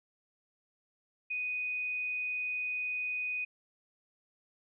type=tone; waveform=sine; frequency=2489 Hz; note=D#7; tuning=in tune; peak=-32 dBFS; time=1.3-3.45 s; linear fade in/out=10 ms; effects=none